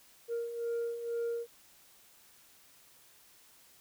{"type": "beating tone pair", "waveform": "sine", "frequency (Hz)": [466.2, 468.3], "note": ["A#4", "A#4"], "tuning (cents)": [0, 8], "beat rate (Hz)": 2.1, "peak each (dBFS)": [-38, -32], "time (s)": [0.28, 1.47], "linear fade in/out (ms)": 50, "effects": ["tanh soft clip ceiling -30 dBFS", "white hiss -61 dBFS RMS until 3.8 s"]}